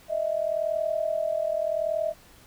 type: tone pair together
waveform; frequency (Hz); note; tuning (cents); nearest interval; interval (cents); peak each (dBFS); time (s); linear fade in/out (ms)
sine; 618.5 / 659.3; D#5 / E5; -10 / 0; minor second; 110; -27; 0.08-2.14; 50
effects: pink hiss -54 dBFS RMS until 2.46 s